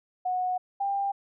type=tone pair in turn; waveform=sine; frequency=733 / 795.2 Hz; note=F#5 / G5; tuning=-16 / +25 cents; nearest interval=minor second; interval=141 cents; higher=second; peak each=-25 dBFS; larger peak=neither; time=0.25-0.58 / 0.8-1.12 s; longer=first; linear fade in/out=10 ms; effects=none